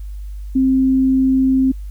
sine tone, 263.1 Hz, C4, 10 cents sharp, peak -11 dBFS, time 0.55-1.72 s, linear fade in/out 10 ms, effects added 50 Hz sine -26 dBFS peak until 1.9 s + white hiss -56 dBFS RMS until 1.9 s

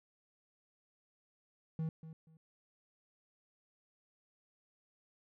triangle tone with echo, 160 Hz, D#3, 49 cents sharp, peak -32 dBFS, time 1.79-1.89 s, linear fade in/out 2 ms, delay 240 ms, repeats 2, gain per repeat -13 dB, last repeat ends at 2.37 s, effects none

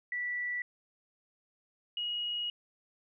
sine tone pair in turn, 1960 / 2894 Hz, B6 / F#7, -14 / -39 cents, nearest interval perfect fifth, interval 675 cents, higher second, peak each -32 / -32 dBFS, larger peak neither, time 0.12-0.62 / 1.97-2.5 s, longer second, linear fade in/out 2 ms, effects none

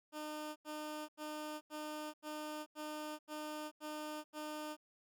15% pulse tone bursts, 304 Hz, D#4, 40 cents flat, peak -36 dBFS, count 9, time 0.12-4.768 s, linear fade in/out 50 ms, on 440 ms, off 86 ms, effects none

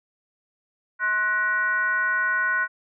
sine tone with frequency modulation, 1480 Hz, F#6, in tune, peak -20 dBFS, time 0.99-2.68 s, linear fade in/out 50 ms, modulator 420 Hz, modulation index 0.76, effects none

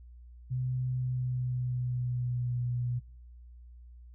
sine tone with pitch glide, 127.3 to 122.4 Hz, C3 to B2, -47 to -15 cents, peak -29 dBFS, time 0.5-3 s, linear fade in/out 20 ms, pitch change -68 cents, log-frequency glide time 0.86-2.61 s, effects noise-tail reverb RT60 0.5 s tail -23 dB re dry + added 60 Hz sine -48 dBFS peak until 4.14 s

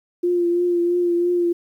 sine tone with vibrato, 349.2 Hz, F4, in tune, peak -16 dBFS, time 0.23-1.53 s, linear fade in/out 10 ms, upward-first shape triangle, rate 3 Hz, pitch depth 30 cents each way, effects 9-bit

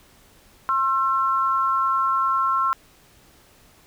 sine tone pair together, 1067.5 / 1345 Hz, C6 / E6, +34 / +34 cents, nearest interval major third, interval 400 cents, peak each -21 dBFS, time 0.69-2.73 s, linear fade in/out 0 ms, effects pink hiss -54 dBFS RMS until 3.86 s

